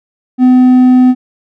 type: tone with hard clipping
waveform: sine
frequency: 253.1 Hz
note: B3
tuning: 43 cents sharp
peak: -4 dBFS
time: 0.38-1.15 s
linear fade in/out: 50 ms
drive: 3 dB
effects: none